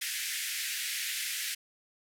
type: band-pass noise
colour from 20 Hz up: pink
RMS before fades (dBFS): -35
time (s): 0.01-1.55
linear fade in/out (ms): 10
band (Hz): 1700 to 15000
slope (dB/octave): 48
effects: none